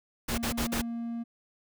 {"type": "noise bursts", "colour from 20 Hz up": "pink", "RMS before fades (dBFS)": -31, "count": 4, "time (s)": [0.28, 0.818], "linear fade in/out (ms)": 10, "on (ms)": 100, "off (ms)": 46}
{"type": "tone", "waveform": "triangle", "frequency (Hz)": 233.1, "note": "A#3", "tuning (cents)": 0, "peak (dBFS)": -30, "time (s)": [0.3, 1.24], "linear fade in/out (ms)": 20}
{"effects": []}